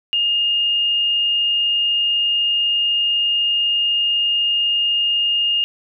sine tone, 2834 Hz, F7, 25 cents sharp, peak -15 dBFS, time 0.13-5.64 s, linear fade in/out 0 ms, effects none

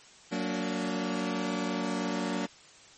sawtooth chord, Gb augmented, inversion none, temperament just, 185 / 231.2 / 289.1 Hz, Gb3 / Bb3 / D4, 0 / -14 / -27 cents, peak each -30 dBFS, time 0.31-2.47 s, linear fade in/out 20 ms, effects white hiss -54 dBFS RMS until 2.97 s + MP3 32 kbps

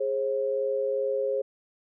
sine tone pair together, 414.5 / 537 Hz, G#4 / C5, -3 / +45 cents, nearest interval major third, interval 448 cents, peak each -29 / -26 dBFS, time 0-1.42 s, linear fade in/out 10 ms, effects none

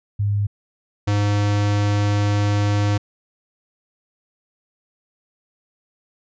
sine / square tone pair in turn, 102.2 / 102.79 Hz, G#2 / G#2, -27 / -17 cents, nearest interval unison, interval 10 cents, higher second, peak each -17 dBFS, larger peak neither, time 0.19-0.47 / 1.07-2.98 s, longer second, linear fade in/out 10 ms, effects resampled to 16000 Hz

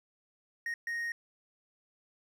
triangle tone bursts at uneven times, 1864.7 Hz, A#6, in tune, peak -31 dBFS, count 2, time 0.66-0.74 / 0.87-1.12 s, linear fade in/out 2 ms, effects none

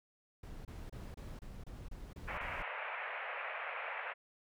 brown noise bursts, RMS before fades -47 dBFS, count 9, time 0.43-2.626 s, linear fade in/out 5 ms, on 220 ms, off 27 ms
white band-pass noise, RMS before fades -42 dBFS, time 2.27-4.14 s, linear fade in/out 20 ms, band 500 to 2500 Hz, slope 48 dB/octave
effects none

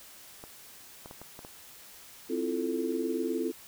clicks, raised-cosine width 1 ms, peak -30 dBFS, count 6, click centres 0.439 / 1.059 / 1.111 / 1.216 / 1.391 / 1.449 s
sine chord, F major seventh, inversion second, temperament equal, 261.6 / 329.6 / 349.2 / 440 Hz, C4 / E4 / F4 / A4, 0 / 0 / 0 / 0 cents, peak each -34 dBFS, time 2.29-3.52 s, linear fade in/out 20 ms
effects white hiss -51 dBFS RMS until 3.67 s

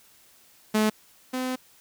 sawtooth tone pair in turn, 215.2 / 255.9 Hz, A3 / C4, -38 / -38 cents, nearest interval minor third, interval 300 cents, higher second, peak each -16 / -23 dBFS, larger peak first, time 0.74-0.9 / 1.33-1.56 s, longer second, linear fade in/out 10 ms, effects white hiss -57 dBFS RMS until 1.8 s

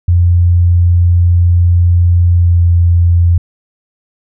sine tone with pitch glide, 87.31 to 86.21 Hz, F2 to F2, 0 to -22 cents, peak -5 dBFS, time 0.08-3.38 s, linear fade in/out 5 ms, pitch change -22 cents, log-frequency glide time 2.32-2.62 s, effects none

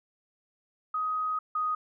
sine tone pair in turn, 1256 / 1246.6 Hz, D#6 / D#6, +16 / +3 cents, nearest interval unison, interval 13 cents, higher first, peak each -27 / -26 dBFS, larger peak second, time 0.94-1.39 / 1.55-1.75 s, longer first, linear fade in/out 5 ms, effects none

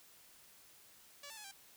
5% pulse tone with pitch steps, 572 / 888 / 847 / 788 Hz, D5 / A5 / G#5 / G5, -46 / +16 / +34 / +9 cents, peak -37 dBFS, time 1.23-1.514 s, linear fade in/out 5 ms, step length 71 ms, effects white hiss -62 dBFS RMS until 1.76 s

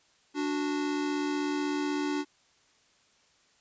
square tone pair together, 292.6 / 368.7 Hz, D4 / F#4, -6 / -6 cents, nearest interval major third, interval 400 cents, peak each -30 / -35 dBFS, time 0.34-2.25 s, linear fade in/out 50 ms, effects white hiss -65 dBFS RMS until 3.6 s + resampled to 16000 Hz

